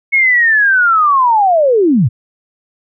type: linear sweep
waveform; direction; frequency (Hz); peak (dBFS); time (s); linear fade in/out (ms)
sine; down; 2200 to 95.4; -7; 0.12-2.09; 20
effects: none